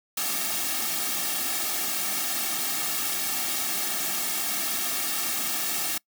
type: noise with comb filter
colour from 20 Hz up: white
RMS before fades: -28 dBFS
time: 0.17-5.98 s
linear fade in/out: 5 ms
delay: 2 ms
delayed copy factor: -1
effects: noise-tail reverb RT60 0.1 s tail -25 dB re dry + high-pass 200 Hz 12 dB/octave